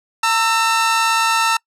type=tone pair together; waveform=sawtooth; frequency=910 / 1325.9 Hz; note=A#5 / E6; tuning=-42 / +10 cents; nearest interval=perfect fifth; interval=652 cents; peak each=-13 dBFS; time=0.23-1.57 s; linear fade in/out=5 ms; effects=noise-tail reverb RT60 0.1 s tail -26 dB re dry + low-pass 10000 Hz 12 dB/octave